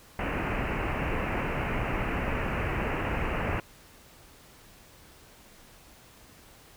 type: low-pass noise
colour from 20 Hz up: pink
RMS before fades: -30 dBFS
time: 0.19-3.6 s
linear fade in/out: 2 ms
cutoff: 2800 Hz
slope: 96 dB/octave
effects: pink hiss -54 dBFS RMS until 6.76 s